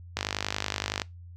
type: click train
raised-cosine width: 0.2 ms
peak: -10 dBFS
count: 44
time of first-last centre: 0.17-1.018 s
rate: 50.7 Hz
effects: noise-tail reverb RT60 0.2 s tail -23 dB re dry + added 87 Hz sine -43 dBFS peak until 1.36 s